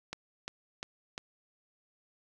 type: click train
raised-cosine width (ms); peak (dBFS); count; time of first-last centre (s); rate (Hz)
0.2; -20; 4; 0.13-1.179; 2.86
effects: none